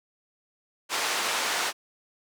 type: band-pass noise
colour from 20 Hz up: pink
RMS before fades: -28 dBFS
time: 0.89-1.73 s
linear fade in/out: 50 ms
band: 700 to 7900 Hz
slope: 12 dB/octave
effects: none